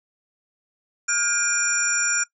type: tone cluster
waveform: sine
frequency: 1413 / 1601 / 2404 / 5690 / 7180 Hz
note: F6 / G6 / D7 / F8 / A8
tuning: +20 / +36 / +40 / +31 / +34 cents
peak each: -24 / -31 / -30 / -27 / -24 dBFS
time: 1.08-2.24 s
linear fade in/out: 10 ms
effects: noise-tail reverb RT60 0.1 s tail -19 dB re dry